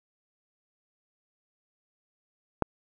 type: click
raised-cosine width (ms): 1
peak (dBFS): -9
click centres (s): 2.623
effects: none